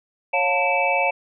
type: tone cluster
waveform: sine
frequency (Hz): 552 / 707 / 889 / 2303 / 2627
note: C#5 / F5 / A5 / D7 / E7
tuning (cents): -7 / +21 / +18 / -34 / -7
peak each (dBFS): -24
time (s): 0.33-1.11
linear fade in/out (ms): 10
effects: none